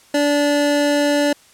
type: tone pair together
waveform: square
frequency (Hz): 290 / 580.3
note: D4 / D5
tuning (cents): -22 / -21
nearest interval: octave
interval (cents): 1201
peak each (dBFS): -18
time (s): 0.14-1.33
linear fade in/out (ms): 5
effects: white hiss -50 dBFS RMS until 1.53 s + low-pass 10000 Hz 12 dB/octave